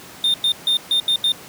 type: tone bursts at uneven times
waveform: triangle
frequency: 3630 Hz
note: A#7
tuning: 47 cents flat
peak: -13 dBFS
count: 6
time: 0.24-0.34 / 0.44-0.52 / 0.67-0.77 / 0.91-1 / 1.08-1.16 / 1.24-1.32 s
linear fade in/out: 2 ms
effects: pink hiss -39 dBFS RMS until 1.48 s + high-pass 150 Hz 12 dB/octave